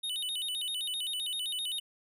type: tone with vibrato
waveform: square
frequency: 3329 Hz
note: G#7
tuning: 3 cents sharp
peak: -33 dBFS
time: 0.03-1.8 s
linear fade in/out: 10 ms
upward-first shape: square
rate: 7.7 Hz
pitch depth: 190 cents each way
effects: none